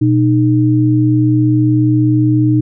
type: tone pair together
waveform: sine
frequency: 121.9 / 307.2 Hz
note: B2 / D#4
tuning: -22 / -22 cents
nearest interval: octave + major third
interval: 1600 cents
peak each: -11 dBFS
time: 0.01-2.61 s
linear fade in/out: 10 ms
effects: none